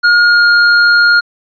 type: tone with pitch glide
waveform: square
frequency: 1428 to 1419 Hz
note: F6 to F6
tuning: +38 to +27 cents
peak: -6 dBFS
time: 0.03-1.21 s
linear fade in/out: 20 ms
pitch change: -11 cents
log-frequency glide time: 0.23-0.46 s
effects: resampled to 11025 Hz